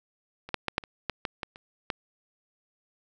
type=clicks; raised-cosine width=0.3 ms; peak=-25 / -10 / -11 / -8 / -27 / -12 / -13 / -16 / -29 / -12 dBFS; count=10; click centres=0.49 / 0.543 / 0.683 / 0.781 / 0.838 / 1.097 / 1.252 / 1.432 / 1.559 / 1.902 s; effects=none